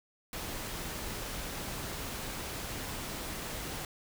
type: noise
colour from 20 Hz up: pink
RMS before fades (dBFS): -39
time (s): 0.33-3.85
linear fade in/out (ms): 2
effects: none